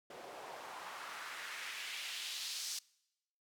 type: noise with band-pass filter sweep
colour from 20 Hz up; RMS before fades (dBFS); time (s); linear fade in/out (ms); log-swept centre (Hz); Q
white; -45; 0.1-2.79; 5; 510 to 5400; 1.6
effects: noise-tail reverb RT60 0.9 s tail -24 dB re dry